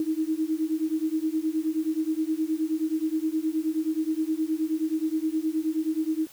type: beating tone pair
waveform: sine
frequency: 311.1 / 320.6 Hz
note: D#4 / E4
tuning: 0 / -48 cents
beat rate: 9.5 Hz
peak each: -27 dBFS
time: 0-6.27 s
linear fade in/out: 2 ms
effects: white hiss -51 dBFS RMS until 6.32 s